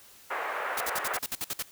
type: band-pass noise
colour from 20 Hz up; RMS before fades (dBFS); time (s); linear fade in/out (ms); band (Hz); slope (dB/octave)
white; -33; 0.3-1.19; 10; 470 to 1800; 24
type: noise bursts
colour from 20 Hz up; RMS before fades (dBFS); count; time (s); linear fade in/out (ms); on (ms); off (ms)
white; -32; 10; 0.77-1.626; 5; 37; 54
effects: white hiss -54 dBFS RMS until 1.71 s